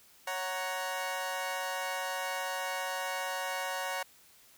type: chord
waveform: 20% pulse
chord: F# major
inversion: second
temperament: equal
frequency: 554.4 / 740 / 932.3 Hz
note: C#5 / F#5 / A#5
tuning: 0 / 0 / 0 cents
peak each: -33 dBFS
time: 0.27-4.03 s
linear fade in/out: 5 ms
effects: white hiss -60 dBFS RMS until 4.57 s